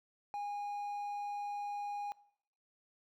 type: tone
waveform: triangle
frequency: 819 Hz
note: G#5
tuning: 24 cents flat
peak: -35 dBFS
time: 0.34-2.12 s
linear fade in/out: 0 ms
effects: noise-tail reverb RT60 0.7 s tail -22 dB re dry